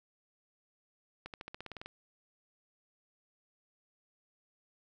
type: accelerating click train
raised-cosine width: 0.3 ms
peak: -27 dBFS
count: 11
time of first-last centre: 1.26-1.86 s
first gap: 78 ms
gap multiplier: 0.94
effects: none